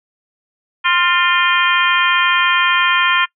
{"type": "harmonic tone with a mistuned harmonic", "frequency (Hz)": 349.2, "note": "F4", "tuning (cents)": 0, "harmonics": [3, 4, 5, 6, 7, 8, 9], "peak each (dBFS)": [-17, -18, -18, -24, -18, -28, -20], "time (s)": [0.84, 3.26], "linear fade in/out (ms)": 20, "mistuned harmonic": 5, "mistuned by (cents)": 46, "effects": ["noise-tail reverb RT60 0.1 s tail -23 dB re dry"]}